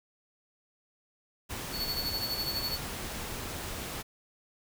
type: noise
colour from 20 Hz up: pink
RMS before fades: -38 dBFS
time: 1.49-4.03 s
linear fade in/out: 20 ms
type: tone with tremolo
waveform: square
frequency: 4435 Hz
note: C#8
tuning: in tune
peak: -30 dBFS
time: 1.72-2.79 s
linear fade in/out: 50 ms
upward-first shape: sine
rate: 12 Hz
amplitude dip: 65%
effects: none